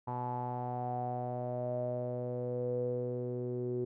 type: tone with low-pass filter sweep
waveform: sawtooth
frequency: 123.47 Hz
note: B2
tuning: in tune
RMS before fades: -36 dBFS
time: 0.07-3.85 s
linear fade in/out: 10 ms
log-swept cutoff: 910 to 390 Hz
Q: 9.8
effects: none